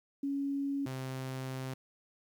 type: tone pair in turn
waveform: sine / sawtooth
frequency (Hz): 278.9 / 131.05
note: C#4 / C3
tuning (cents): +11 / +3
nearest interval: octave + minor second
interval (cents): 1308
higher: first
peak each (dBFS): -31 / -33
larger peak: first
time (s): 0.23-0.86 / 0.86-1.74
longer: second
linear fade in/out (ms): 5
effects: 11-bit